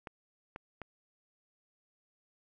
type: clicks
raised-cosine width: 0.5 ms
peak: -27 dBFS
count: 3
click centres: 0.072 / 0.561 / 0.817 s
effects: none